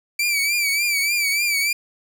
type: tone with vibrato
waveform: sawtooth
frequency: 2318 Hz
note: D7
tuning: 23 cents flat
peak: -15 dBFS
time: 0.19-1.73 s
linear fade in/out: 5 ms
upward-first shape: triangle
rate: 3.4 Hz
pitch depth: 84 cents each way
effects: none